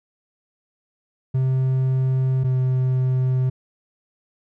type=tone pair in turn; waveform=triangle; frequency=130.81 / 128.93 Hz; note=C3 / C3; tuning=0 / -25 cents; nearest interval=unison; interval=25 cents; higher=first; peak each=-15 dBFS; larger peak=neither; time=1.34-2.44 / 2.44-3.5 s; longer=first; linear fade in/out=10 ms; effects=none